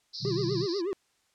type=band-pass noise; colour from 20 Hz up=white; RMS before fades=-39 dBFS; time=0.13-0.82 s; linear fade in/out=20 ms; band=4000 to 5300 Hz; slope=96 dB/octave
type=chord; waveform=sine; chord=B minor; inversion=none; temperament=just; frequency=123.47 / 148.16 / 185.21 Hz; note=B2 / D3 / F#3; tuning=0 / +16 / +2 cents; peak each=-33 / -34 / -37 dBFS; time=0.2-0.67 s; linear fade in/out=50 ms
type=tone with vibrato; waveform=triangle; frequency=370 Hz; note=F#4; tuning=in tune; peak=-26 dBFS; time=0.25-0.93 s; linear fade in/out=0 ms; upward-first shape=sine; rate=8.2 Hz; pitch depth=190 cents each way
effects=white hiss -70 dBFS RMS until 1.34 s + low-pass 8000 Hz 12 dB/octave